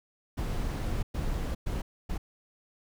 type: noise bursts at uneven times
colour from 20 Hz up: brown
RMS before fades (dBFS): -31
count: 4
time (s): 0.37-1.03 / 1.14-1.55 / 1.66-1.82 / 2.09-2.18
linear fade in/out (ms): 10
effects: none